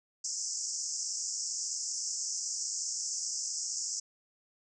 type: band-pass noise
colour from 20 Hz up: white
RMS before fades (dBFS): -36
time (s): 0.24-4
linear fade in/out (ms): 5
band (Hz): 5100 to 7700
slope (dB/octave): 96
effects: none